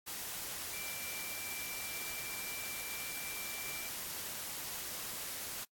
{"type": "tone in noise", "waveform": "sine", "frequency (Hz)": 2349, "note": "D7", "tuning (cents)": 0, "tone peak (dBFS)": -46, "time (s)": [0.72, 3.89], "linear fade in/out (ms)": 20, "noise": "white", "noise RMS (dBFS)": -42, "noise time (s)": [0.06, 5.65], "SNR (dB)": -7, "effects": ["noise-tail reverb RT60 0.1 s tail -24 dB re dry", "AAC 64 kbps"]}